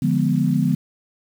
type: chord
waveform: sine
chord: D diminished seventh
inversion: none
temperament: equal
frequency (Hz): 146.83 / 174.61 / 207.7 / 246.9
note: D3 / F3 / Ab3 / Cb4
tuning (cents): 0 / 0 / 0 / 0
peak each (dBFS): -21 / -21 / -23 / -21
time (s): 0.02-0.75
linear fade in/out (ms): 5
effects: 7-bit